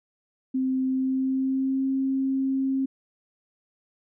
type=tone with pitch glide; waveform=sine; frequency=261 to 267.4 Hz; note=C4 to C4; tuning=-4 to +38 cents; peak=-22 dBFS; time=0.54-2.86 s; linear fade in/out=10 ms; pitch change=+42 cents; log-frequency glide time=0.85-1.86 s; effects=none